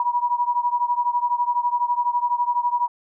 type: beating tone pair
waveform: sine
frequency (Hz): 963 / 975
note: B5 / B5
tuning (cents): -44 / -23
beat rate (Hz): 12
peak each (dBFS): -21 / -23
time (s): 0-2.88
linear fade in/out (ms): 2
effects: none